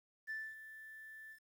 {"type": "tone with ADSR envelope", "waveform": "sine", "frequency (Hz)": 1760, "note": "A6", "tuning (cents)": 0, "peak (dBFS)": -37, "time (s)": [0.27, 1.4], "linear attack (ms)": 34, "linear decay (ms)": 240, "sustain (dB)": -13, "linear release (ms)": 92, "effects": ["tanh soft clip ceiling -37 dBFS", "11-bit"]}